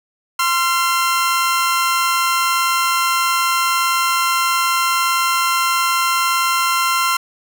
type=tone pair together; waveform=sawtooth; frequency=1044 / 1365.6 Hz; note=C6 / F6; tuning=-4 / -39 cents; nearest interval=perfect fourth; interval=465 cents; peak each=-14 dBFS; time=0.39-7.17 s; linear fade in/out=5 ms; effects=none